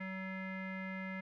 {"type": "tone with low-pass filter", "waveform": "square", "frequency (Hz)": 189.3, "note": "F#3", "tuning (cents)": 40, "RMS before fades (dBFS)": -42, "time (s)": [0, 1.21], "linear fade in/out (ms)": 10, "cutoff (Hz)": 2000, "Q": 7.8, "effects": []}